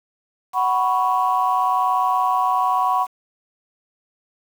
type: chord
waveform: sine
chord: F# suspended fourth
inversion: none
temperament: equal with one note detuned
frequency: 745.1 / 987.8 / 1108.7 Hz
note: F#5 / B5 / C#6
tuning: +12 / 0 / 0 cents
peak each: -20 dBFS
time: 0.53-3.07 s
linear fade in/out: 50 ms
effects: tanh soft clip ceiling -8 dBFS + 7-bit